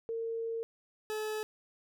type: tone pair in turn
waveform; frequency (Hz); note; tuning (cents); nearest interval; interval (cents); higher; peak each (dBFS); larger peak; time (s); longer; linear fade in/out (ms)
sine / 40% pulse; 456.1 / 430.2; A#4 / A4; -38 / -39; minor second; 101; first; -33 / -33; neither; 0.09-0.63 / 1.1-1.43; first; 0
effects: none